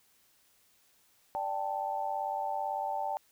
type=chord; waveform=sine; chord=D suspended fourth; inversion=none; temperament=just; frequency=587.3 / 783.1 / 881 Hz; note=D5 / G5 / A5; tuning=0 / -2 / +2 cents; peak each=-39 / -34 / -35 dBFS; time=1.35-3.17 s; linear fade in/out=0 ms; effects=white hiss -67 dBFS RMS until 3.31 s